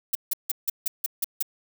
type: noise bursts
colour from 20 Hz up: violet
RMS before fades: -24 dBFS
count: 8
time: 0.13-1.426 s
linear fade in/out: 5 ms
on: 22 ms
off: 160 ms
effects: none